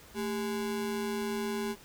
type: ring-modulated tone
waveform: square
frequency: 311.1 Hz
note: D#4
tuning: in tune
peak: -29 dBFS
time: 0.14-1.76 s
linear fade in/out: 50 ms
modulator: 89.5 Hz
effects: pink hiss -54 dBFS RMS until 1.84 s